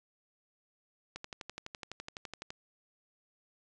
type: click train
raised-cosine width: 0.2 ms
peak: -24 dBFS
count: 17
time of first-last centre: 1.16-2.505 s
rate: 11.9 Hz
effects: resampled to 22050 Hz